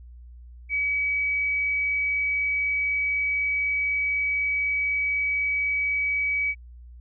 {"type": "tone", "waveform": "sine", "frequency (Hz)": 2276, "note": "C#7", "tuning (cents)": 45, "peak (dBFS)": -22, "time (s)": [0.69, 6.55], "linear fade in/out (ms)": 50, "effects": ["added 60 Hz sine -42 dBFS peak until 7 s"]}